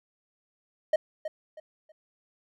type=tone with echo; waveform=triangle; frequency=622 Hz; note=D#5; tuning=1 cent flat; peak=-17 dBFS; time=0.93-0.96 s; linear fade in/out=5 ms; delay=320 ms; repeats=3; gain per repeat=-11 dB; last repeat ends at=1.92 s; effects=none